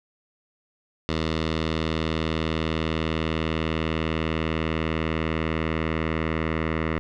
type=tone with low-pass filter sweep; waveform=10% pulse; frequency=80 Hz; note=D#2; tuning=49 cents sharp; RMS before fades=-26 dBFS; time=1.09-6.99 s; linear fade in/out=0 ms; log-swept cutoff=4000 to 2100 Hz; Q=1.9; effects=none